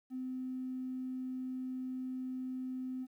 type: tone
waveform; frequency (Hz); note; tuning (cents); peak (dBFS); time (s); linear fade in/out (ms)
triangle; 257; C4; -31; -33; 0.1-3.07; 50
effects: tanh soft clip ceiling -35 dBFS + 12-bit